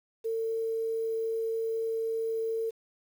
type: tone with quantisation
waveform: sine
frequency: 450.4 Hz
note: A4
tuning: 40 cents sharp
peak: -28 dBFS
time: 0.24-2.71 s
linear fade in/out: 20 ms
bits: 9
effects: none